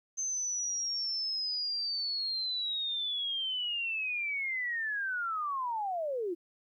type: linear sweep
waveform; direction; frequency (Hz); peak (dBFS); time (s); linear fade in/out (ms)
sine; down; 6272 to 324; -31; 0.17-6.35; 20
effects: 12-bit